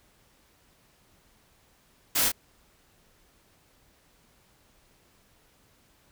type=noise with echo; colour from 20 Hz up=white; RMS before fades=-25 dBFS; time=2.15-2.29 s; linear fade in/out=10 ms; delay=30 ms; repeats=1; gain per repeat=-4 dB; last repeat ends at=2.32 s; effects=pink hiss -63 dBFS RMS until 6.11 s